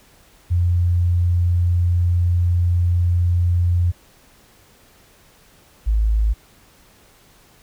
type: tone pair in turn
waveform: sine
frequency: 87.6 / 53.96 Hz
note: F2 / A1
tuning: +6 / -33 cents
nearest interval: minor sixth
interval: 839 cents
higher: first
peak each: -14 dBFS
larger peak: neither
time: 0.5-3.92 / 5.86-6.34 s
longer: first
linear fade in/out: 20 ms
effects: pink hiss -52 dBFS RMS until 7.62 s